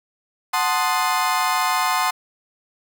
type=chord; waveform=35% pulse; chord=F# diminished seventh; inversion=none; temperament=equal; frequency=740 / 880 / 1046.5 / 1244.5 Hz; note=F#5 / A5 / C6 / Eb6; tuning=0 / 0 / 0 / 0 cents; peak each=-23 / -23 / -20 / -24 dBFS; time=0.53-2.11 s; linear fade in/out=10 ms; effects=none